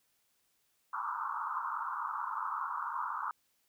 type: band-pass noise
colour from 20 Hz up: pink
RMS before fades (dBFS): -37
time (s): 0.93-3.31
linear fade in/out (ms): 2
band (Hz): 890 to 1400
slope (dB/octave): 96
effects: white hiss -75 dBFS RMS until 3.68 s